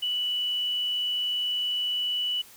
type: tone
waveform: sine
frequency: 2960 Hz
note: F#7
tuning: in tune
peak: -25 dBFS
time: 0.02-2.42 s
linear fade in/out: 10 ms
effects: white hiss -51 dBFS RMS until 2.56 s